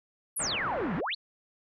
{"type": "exponential two-way sweep", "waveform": "sine", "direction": "down then up", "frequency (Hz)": [12000, 152.3, 4733], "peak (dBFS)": -29, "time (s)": [0.36, 1.15], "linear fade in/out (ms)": 10, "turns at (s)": 0.95}
{"type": "low-pass noise", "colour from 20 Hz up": "white", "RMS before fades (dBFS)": -37, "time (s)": [0.39, 1.01], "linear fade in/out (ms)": 10, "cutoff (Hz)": 1700, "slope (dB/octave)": 24}
{"effects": []}